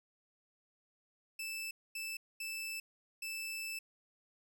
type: tone bursts at uneven times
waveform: sawtooth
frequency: 2637 Hz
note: E7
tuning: in tune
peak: -36 dBFS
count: 4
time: 1.39-1.71 / 1.95-2.17 / 2.4-2.8 / 3.22-3.79 s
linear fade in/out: 5 ms
effects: none